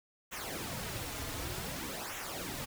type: noise with flanger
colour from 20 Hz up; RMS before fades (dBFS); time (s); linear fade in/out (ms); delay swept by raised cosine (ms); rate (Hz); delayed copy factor
pink; -40; 0.31-2.66; 20; 0.21 to 5.41; 0.54; -0.7
effects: none